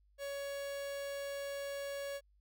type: tone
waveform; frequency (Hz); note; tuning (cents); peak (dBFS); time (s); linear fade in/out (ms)
45% pulse; 560; C#5; +18; -39; 0.18-2.21; 50
effects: added 50 Hz sine -66 dBFS peak until 2.4 s